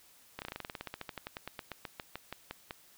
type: slowing click train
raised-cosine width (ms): 0.3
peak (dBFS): -23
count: 27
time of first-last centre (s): 0.39-2.709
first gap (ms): 29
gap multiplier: 1.08
effects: white hiss -61 dBFS RMS until 2.97 s